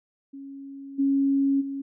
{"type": "tone with level steps", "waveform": "sine", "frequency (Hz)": 275.4, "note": "C#4", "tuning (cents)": -11, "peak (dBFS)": [-37, -19, -29], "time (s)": [0.33, 1.82], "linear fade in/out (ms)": 10, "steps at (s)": [0.98, 1.6], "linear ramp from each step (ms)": 20, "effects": []}